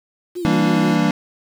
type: tone with vibrato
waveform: sine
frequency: 340 Hz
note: F4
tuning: 46 cents flat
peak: -23 dBFS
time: 0.35-0.97 s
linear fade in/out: 20 ms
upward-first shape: sine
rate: 6.3 Hz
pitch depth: 97 cents each way
type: chord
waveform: square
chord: E half-diminished seventh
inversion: none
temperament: equal with one note detuned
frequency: 164.81 / 196 / 230.8 / 293.7 Hz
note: E3 / G3 / Bb3 / D4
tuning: 0 / 0 / -17 / 0 cents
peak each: -21 dBFS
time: 0.45-1.11 s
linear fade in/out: 0 ms
effects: low-pass 5000 Hz 12 dB/octave + 7-bit